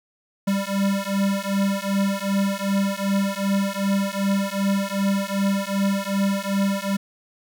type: beating tone pair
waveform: square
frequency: 196 / 198.6 Hz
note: G3 / G3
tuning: 0 / +23 cents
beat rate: 2.6 Hz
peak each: -24 dBFS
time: 0.47-6.97 s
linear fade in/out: 10 ms
effects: 9-bit